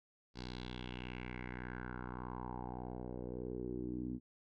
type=tone with low-pass filter sweep; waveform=10% pulse; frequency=61.74 Hz; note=B1; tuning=in tune; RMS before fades=-44 dBFS; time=0.34-4.2 s; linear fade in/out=50 ms; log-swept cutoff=4700 to 260 Hz; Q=4; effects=none